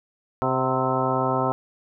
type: harmonic tone with a mistuned harmonic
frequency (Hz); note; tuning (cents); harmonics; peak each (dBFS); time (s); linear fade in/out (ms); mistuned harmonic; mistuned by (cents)
130.81; C3; 0; 1 / 2 / 3 / 4 / 5 / 6 / 7 / 8 / 10; -29 / -29 / -29 / -29 / -29 / -29 / -29 / -29 / -29; 0.42-1.52; 0; 6; -52
effects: none